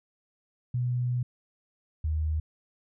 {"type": "tone pair in turn", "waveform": "sine", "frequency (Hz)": [123.47, 77.78], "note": ["B2", "D#2"], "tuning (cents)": [0, 0], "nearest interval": "minor sixth", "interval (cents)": 800, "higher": "first", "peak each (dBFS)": -25, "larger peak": "neither", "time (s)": [[0.74, 1.23], [2.04, 2.4]], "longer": "first", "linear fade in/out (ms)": 5, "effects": []}